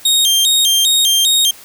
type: tone with vibrato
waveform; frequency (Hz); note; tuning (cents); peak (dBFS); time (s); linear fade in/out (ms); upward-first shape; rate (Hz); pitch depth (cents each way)
sawtooth; 3446; A7; -37; -7; 0.05-1.51; 5; square; 2.5; 140
effects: white hiss -39 dBFS RMS until 1.64 s